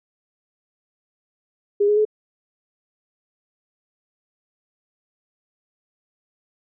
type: tone with pitch steps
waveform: sine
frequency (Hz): 407.9 / 417.4 / 427.2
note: G#4 / G#4 / G#4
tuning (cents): -31 / +9 / +49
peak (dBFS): -14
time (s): 1.8-2.052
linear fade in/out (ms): 10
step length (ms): 84
effects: none